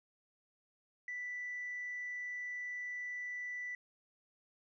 sine tone, 1975.5 Hz, B6, in tune, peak -38 dBFS, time 1.08-3.75 s, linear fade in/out 2 ms, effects tanh soft clip ceiling -35 dBFS

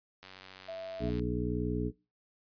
click train, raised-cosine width 0.2 ms, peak -31 dBFS, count 92, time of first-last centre 0.23-1.195 s, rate 94.3 Hz
sine tone, 659.3 Hz, E5, in tune, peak -37 dBFS, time 0.68-1.1 s, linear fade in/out 10 ms
harmonic tone, 60.5 Hz, B1, 35 cents flat, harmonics 1 / 2 / 3 / 4 / 5 / 7, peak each -37 / -37 / -37 / -37 / -37 / -37 dBFS, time 0.99-1.92 s, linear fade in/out 50 ms
effects noise-tail reverb RT60 0.3 s tail -22 dB re dry + resampled to 11025 Hz

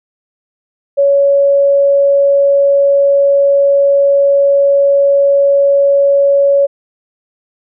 sine tone, 560 Hz, C#5, 18 cents sharp, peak -6 dBFS, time 0.97-6.67 s, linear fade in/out 20 ms, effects none

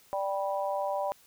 harmonic tone, 196 Hz, G3, in tune, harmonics 3 / 4 / 5, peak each -31 / -33 / -35 dBFS, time 0.13-1.12 s, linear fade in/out 0 ms, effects white hiss -60 dBFS RMS until 1.26 s

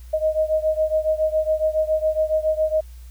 sine beating tone pair, 622.3 / 629.5 Hz, D#5 / D#5, 0 / +20 cents, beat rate 7.2 Hz, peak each -20 / -22 dBFS, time 0.13-2.81 s, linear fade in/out 10 ms, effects added 60 Hz sine -37 dBFS peak until 3.1 s + white hiss -55 dBFS RMS until 3.1 s

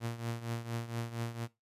sawtooth tone with tremolo, 116.54 Hz, A#2, in tune, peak -29 dBFS, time 0-1.48 s, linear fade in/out 50 ms, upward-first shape triangle, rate 4.3 Hz, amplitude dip 80%, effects noise-tail reverb RT60 0.2 s tail -18 dB re dry + resampled to 32000 Hz

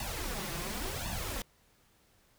pink noise with flanger, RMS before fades -37 dBFS, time 0-1.42 s, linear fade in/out 2 ms, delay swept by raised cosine 1.1 to 5.9 ms, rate 0.92 Hz, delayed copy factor +0.95, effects pink hiss -67 dBFS RMS until 2.38 s

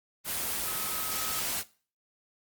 sine tone in noise, 1279 Hz, D#6, 47 cents sharp, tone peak -41 dBFS, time 0.63-1.43 s, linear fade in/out 50 ms, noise white, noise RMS -32 dBFS, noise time 0.24-1.64 s, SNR -12 dB, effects noise-tail reverb RT60 0.4 s tail -19 dB re dry + Opus 24 kbps

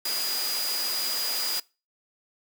sine tone in noise, 4900 Hz, D#8, 27 cents flat, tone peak -29 dBFS, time 0.05-1.6 s, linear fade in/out 5 ms, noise white, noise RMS -31 dBFS, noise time 0.05-1.6 s, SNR -1 dB, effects noise-tail reverb RT60 0.3 s tail -23 dB re dry + high-pass 300 Hz 12 dB/octave

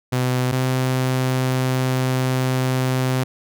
sawtooth tone pair in turn, 126.7 / 129.21 Hz, B2 / C3, +45 / -21 cents, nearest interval unison, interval 34 cents, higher second, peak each -14 dBFS, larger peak neither, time 0.12-0.52 / 0.52-3.24 s, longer second, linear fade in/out 10 ms, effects none

